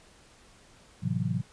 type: chord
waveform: sine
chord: F# half-diminished seventh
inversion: first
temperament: equal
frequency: 110 / 130.81 / 164.81 / 185 Hz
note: A2 / C3 / E3 / F#3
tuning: 0 / 0 / 0 / 0 cents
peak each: -32 dBFS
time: 1.02-1.42 s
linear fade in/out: 20 ms
effects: pink hiss -57 dBFS RMS until 1.52 s + resampled to 22050 Hz